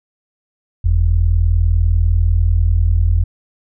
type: tone pair together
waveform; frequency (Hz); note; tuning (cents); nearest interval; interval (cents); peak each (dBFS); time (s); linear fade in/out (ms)
sine; 45.19 / 85.3; F#1 / F2; -40 / -40; major seventh; 1100; -13; 0.84-3.24; 10
effects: none